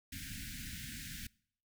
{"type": "band-stop noise", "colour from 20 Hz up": "pink", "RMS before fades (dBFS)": -45, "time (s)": [0.12, 1.27], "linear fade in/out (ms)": 5, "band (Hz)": [290, 1500], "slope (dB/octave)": 96, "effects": ["noise-tail reverb RT60 0.6 s tail -24 dB re dry"]}